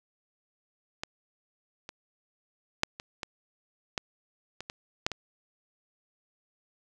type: clicks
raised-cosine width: 0.2 ms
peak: -16 / -23 / -6 / -22 / -17 / -12 / -21 / -20 / -8 / -18 dBFS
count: 10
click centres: 1.035 / 1.891 / 2.834 / 2.999 / 3.232 / 3.978 / 4.606 / 4.699 / 5.065 / 5.117 s
effects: none